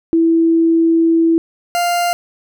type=tone pair in turn; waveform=sine / 40% pulse; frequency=329.6 / 698.4 Hz; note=E4 / F5; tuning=0 / 0 cents; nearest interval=octave + minor second; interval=1300 cents; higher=second; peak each=-9 / -13 dBFS; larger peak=first; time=0.13-1.38 / 1.75-2.13 s; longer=first; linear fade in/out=0 ms; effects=none